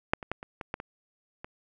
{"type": "clicks", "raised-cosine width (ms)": 0.5, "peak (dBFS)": [-7, -24, -15, -25, -21, -16, -22, -24], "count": 8, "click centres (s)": [0.135, 0.228, 0.316, 0.429, 0.612, 0.741, 0.801, 1.445], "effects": []}